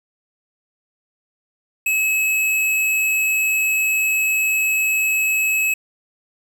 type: tone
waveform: square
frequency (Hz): 2578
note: E7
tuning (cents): -39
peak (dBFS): -17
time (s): 1.86-5.74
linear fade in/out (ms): 5
effects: 8-bit